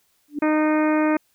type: tone with exponential growth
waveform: sine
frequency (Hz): 293.5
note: D4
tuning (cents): -1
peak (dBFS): -20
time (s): 0.28-0.39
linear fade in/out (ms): 5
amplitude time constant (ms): 23
type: harmonic tone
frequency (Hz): 307.5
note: D#4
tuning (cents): -20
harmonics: 1 / 2 / 3 / 4 / 5 / 6 / 7 / 8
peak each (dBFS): -18 / -24 / -28 / -30 / -32 / -34 / -35 / -36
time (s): 0.42-1.17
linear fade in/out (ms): 5
effects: white hiss -65 dBFS RMS until 1.34 s